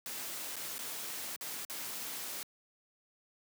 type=noise with dropouts; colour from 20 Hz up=white; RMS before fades=-41 dBFS; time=0.06-2.43 s; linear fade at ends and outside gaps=1 ms; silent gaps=0.558-0.565 / 0.782-0.79 / 1.361-1.41 / 1.65-1.698 s; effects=high-pass 150 Hz 12 dB/octave